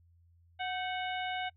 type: harmonic tone with a mistuned harmonic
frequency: 736 Hz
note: F#5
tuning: 9 cents flat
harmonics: 1 / 2 / 3 / 4 / 5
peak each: -35 / -41 / -41 / -43 / -46 dBFS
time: 0.59-1.5 s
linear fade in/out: 20 ms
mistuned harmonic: 2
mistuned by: +83 cents
effects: noise-tail reverb RT60 0.1 s tail -26 dB re dry + added 85 Hz sine -61 dBFS peak until 1.56 s